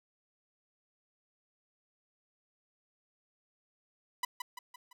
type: tone with echo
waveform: sawtooth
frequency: 991 Hz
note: B5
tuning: 6 cents sharp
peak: -26 dBFS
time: 4.23-4.25 s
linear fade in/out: 5 ms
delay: 170 ms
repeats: 4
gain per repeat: -6 dB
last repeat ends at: 4.93 s
effects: none